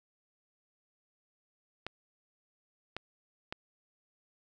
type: clicks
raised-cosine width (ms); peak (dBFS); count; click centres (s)
0.3; -21; 3; 1.866 / 2.966 / 3.525
effects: none